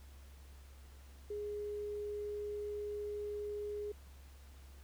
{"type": "tone with tanh clipping", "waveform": "triangle", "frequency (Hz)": 415.3, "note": "G#4", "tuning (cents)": 0, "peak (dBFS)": -38, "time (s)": [1.3, 3.92], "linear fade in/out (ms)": 5, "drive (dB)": 3, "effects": ["added 68 Hz sine -53 dBFS peak until 4.83 s", "pink hiss -64 dBFS RMS until 4.83 s"]}